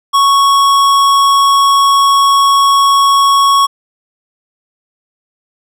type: tone with tanh clipping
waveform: sine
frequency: 1108.7 Hz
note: C#6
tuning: in tune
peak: -8 dBFS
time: 0.13-3.67 s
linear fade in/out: 20 ms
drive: 18 dB
effects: none